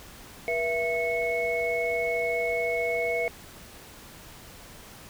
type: tone cluster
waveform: sine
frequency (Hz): 480 / 666 / 2199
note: B4 / E5 / C#7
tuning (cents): -49 / +18 / -14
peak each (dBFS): -29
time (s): 0.48-3.28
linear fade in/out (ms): 0
effects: pink hiss -47 dBFS RMS until 5.09 s